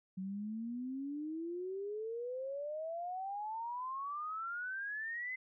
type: exponential sweep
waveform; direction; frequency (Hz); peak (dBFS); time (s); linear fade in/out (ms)
sine; up; 185 to 2064; -38; 0.17-5.36; 10
effects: none